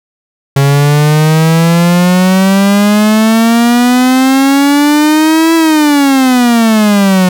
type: exponential two-way sweep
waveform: 45% pulse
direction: up then down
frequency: 137.5 to 330.4 to 180.8 Hz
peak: -5 dBFS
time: 0.56-7.29 s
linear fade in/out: 5 ms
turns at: 5.55 s
effects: none